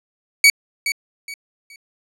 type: tone with echo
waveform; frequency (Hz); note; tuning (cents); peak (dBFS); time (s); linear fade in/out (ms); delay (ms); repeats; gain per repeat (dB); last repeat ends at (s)
sawtooth; 2261; C#7; +34; -4; 0.44-0.5; 2; 420; 3; -11; 1.76
effects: low-pass 11000 Hz 12 dB/octave